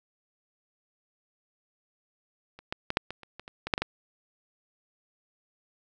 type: clicks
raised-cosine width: 0.3 ms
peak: -30 / -15 / -13 / -6 / -20 / -30 / -25 / -26 / -17 / -6 / -12 / -11 dBFS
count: 12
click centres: 2.59 / 2.725 / 2.904 / 2.971 / 3.106 / 3.233 / 3.396 / 3.479 / 3.67 / 3.738 / 3.779 / 3.82 s
effects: none